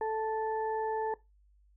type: harmonic tone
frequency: 439.1 Hz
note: A4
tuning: 4 cents flat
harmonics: 1 / 2 / 4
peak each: -32 / -33 / -46 dBFS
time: 0.01-1.14 s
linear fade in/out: 2 ms
effects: noise-tail reverb RT60 0.2 s tail -19 dB re dry + added 50 Hz sine -61 dBFS peak until 1.76 s